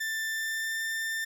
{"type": "tone with pitch glide", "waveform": "40% pulse", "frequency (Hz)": [1776, 1790.4], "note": ["A6", "A6"], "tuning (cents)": [16, 30], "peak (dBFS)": -29, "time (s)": [0, 1.25], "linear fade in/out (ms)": 10, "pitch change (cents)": 14, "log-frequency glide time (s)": [0.28, 0.8], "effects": []}